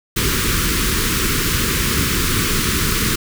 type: band-stop noise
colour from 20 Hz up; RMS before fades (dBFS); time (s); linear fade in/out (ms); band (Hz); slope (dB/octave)
pink; -18; 0.16-3.16; 10; 450 to 1100; 48
effects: none